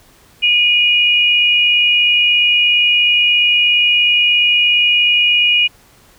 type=tone pair together; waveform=sine; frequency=2457 / 2886 Hz; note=D#7 / F#7; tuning=-22 / -44 cents; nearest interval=minor third; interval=278 cents; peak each=-12 dBFS; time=0.42-5.68 s; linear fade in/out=20 ms; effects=pink hiss -48 dBFS RMS until 6.18 s